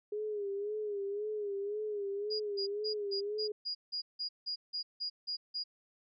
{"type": "tone with vibrato", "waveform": "sine", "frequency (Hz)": 411.8, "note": "G#4", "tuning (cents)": -15, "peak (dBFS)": -34, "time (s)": [0.12, 3.52], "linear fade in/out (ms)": 5, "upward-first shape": "sine", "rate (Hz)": 1.9, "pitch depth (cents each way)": 70}
{"type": "tone bursts", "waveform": "sine", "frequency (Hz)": 4867, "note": "D#8", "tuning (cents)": -39, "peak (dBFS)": -34, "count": 13, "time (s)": [2.3, 5.64], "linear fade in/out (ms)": 20, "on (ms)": 100, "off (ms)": 170}
{"effects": []}